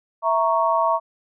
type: chord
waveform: sine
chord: A# diminished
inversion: second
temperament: equal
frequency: 659.3 / 932.3 / 1108.7 Hz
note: E5 / A#5 / C#6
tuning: 0 / 0 / 0 cents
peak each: -21 dBFS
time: 0.22-1 s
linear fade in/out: 50 ms
effects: none